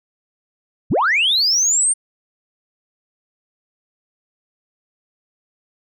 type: linear sweep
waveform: sine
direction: up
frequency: 35.19 to 8920 Hz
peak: -12 dBFS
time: 0.9-1.94 s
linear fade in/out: 20 ms
effects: tanh soft clip ceiling -10 dBFS

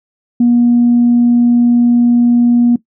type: tone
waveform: sine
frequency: 239.7 Hz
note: A#3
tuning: 48 cents sharp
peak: -5 dBFS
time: 0.4-2.76 s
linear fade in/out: 5 ms
effects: noise-tail reverb RT60 0.1 s tail -17 dB re dry + tanh soft clip ceiling -2 dBFS

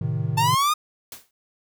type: chord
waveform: triangle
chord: A diminished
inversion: none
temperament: equal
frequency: 110 / 130.81 / 155.56 Hz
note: A2 / C3 / Eb3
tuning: 0 / 0 / 0 cents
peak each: -25 dBFS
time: 0.01-0.55 s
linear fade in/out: 5 ms
type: linear sweep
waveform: 45% pulse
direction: up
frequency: 881 to 1244.5 Hz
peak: -18 dBFS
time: 0.37-0.74 s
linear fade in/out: 10 ms
type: noise with exponential decay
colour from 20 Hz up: white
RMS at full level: -34 dBFS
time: 1.12-1.31 s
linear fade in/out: 2 ms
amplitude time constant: 40 ms
effects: none

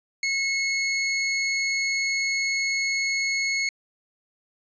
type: tone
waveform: sawtooth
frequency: 2182 Hz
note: C#7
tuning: 28 cents flat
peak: -19 dBFS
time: 0.23-3.69 s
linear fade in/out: 2 ms
effects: resampled to 16000 Hz

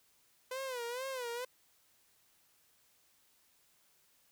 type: tone with vibrato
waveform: sawtooth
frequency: 502 Hz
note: B4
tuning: 28 cents sharp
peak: -34 dBFS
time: 0.51-1.45 s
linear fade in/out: 5 ms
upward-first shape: sine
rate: 2.2 Hz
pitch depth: 120 cents each way
effects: white hiss -70 dBFS RMS until 4.31 s

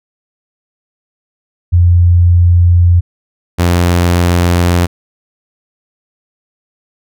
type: tone pair in turn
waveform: sine / sawtooth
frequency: 87.4 / 87.4 Hz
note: F2 / F2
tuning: +2 / +2 cents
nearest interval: unison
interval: 0 cents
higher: neither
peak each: -4 dBFS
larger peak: neither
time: 1.72-3.01 / 3.58-4.87 s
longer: neither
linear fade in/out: 20 ms
effects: none

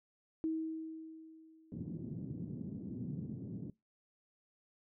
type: tone with exponential decay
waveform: sine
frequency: 320 Hz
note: D#4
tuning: 49 cents sharp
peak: -31 dBFS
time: 0.44-2.1 s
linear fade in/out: 0 ms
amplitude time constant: 360 ms
type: band-pass noise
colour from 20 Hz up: pink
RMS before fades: -43 dBFS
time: 1.72-3.7 s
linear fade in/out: 2 ms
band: 120 to 280 Hz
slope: 24 dB/octave
effects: noise-tail reverb RT60 0.2 s tail -21 dB re dry

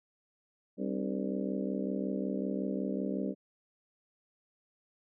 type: harmonic tone with a mistuned harmonic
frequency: 65.41 Hz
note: C2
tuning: in tune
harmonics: 3 / 4 / 5 / 6 / 7 / 8 / 9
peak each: -35 / -37 / -39 / -41 / -42 / -43 / -44 dBFS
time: 0.77-3.35 s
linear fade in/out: 50 ms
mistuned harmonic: 5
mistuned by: -130 cents
effects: none

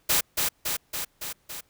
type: noise with echo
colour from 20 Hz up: white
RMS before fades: -22 dBFS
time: 0.09-0.21 s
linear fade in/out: 10 ms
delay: 280 ms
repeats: 5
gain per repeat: -3 dB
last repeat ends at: 1.61 s
effects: pink hiss -66 dBFS RMS until 1.69 s

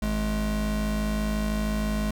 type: tone pair together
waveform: square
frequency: 53.01 / 211.7 Hz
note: G#1 / G#3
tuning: +36 / +33 cents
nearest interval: 2 octaves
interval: 2397 cents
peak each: -28 dBFS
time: 0.02-2.11 s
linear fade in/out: 5 ms
effects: none

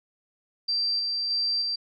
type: tone with tremolo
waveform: sine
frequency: 4699 Hz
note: D8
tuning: in tune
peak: -23 dBFS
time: 0.68-1.76 s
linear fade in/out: 10 ms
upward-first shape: square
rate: 1.6 Hz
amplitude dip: 25%
effects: none

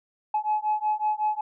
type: beating tone pair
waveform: sine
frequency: 849 / 854.4 Hz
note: G#5 / G#5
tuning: +38 / +49 cents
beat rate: 5.4 Hz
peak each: -25 / -25 dBFS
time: 0.34-1.41 s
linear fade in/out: 5 ms
effects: tanh soft clip ceiling -17 dBFS

